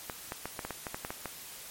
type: clicks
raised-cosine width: 0.5 ms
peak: -20 dBFS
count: 11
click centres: 0.098 / 0.321 / 0.456 / 0.592 / 0.65 / 0.707 / 0.868 / 0.945 / 1.049 / 1.105 / 1.257 s
effects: white hiss -46 dBFS RMS until 1.7 s + MP3 64 kbps